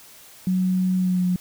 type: tone with pitch glide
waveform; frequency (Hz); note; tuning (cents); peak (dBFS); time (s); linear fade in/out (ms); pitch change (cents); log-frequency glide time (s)
sine; 185 to 180.67; F#3 to F#3; 0 to -41; -18; 0.47-1.36; 2; -41; 0.97-1.25
effects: white hiss -47 dBFS RMS until 1.4 s